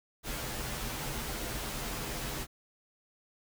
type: noise with comb filter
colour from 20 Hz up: pink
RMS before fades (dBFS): -37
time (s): 0.23-2.47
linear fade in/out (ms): 50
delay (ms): 11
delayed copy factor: -0.65
effects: none